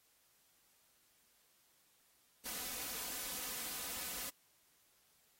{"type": "noise with comb filter", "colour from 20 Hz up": "white", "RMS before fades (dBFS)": -43, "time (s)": [2.45, 4.3], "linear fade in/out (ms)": 10, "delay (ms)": 4, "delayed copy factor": 0.55, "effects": ["white hiss -72 dBFS RMS until 5.39 s", "AAC 48 kbps"]}